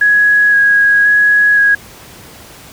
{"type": "tone with vibrato", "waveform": "sine", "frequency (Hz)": 1661.2, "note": "G#6", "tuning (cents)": 0, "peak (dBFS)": -6, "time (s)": [0.01, 1.75], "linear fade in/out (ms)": 5, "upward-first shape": "square", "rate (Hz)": 0.96, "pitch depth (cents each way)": 11, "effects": ["pink hiss -36 dBFS RMS until 2.72 s", "high-pass 60 Hz 12 dB/octave"]}